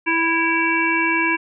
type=harmonic tone with a mistuned harmonic; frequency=329.6 Hz; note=E4; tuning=in tune; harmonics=1 / 3 / 5 / 7 / 8; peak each=-23 / -23 / -23 / -20 / -26 dBFS; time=0.06-1.37 s; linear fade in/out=20 ms; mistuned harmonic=8; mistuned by=+49 cents; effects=none